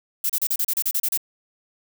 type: noise bursts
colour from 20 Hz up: violet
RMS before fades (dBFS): -22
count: 11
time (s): 0.24-1.175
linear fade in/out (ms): 5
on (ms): 55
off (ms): 33
effects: none